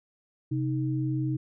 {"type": "tone pair together", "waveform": "sine", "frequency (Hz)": [131.2, 312], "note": ["C3", "D#4"], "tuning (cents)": [5, 5], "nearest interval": "octave + minor third", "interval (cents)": 1500, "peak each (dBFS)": [-27, -30], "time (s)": [0.51, 1.37], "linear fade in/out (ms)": 10, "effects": []}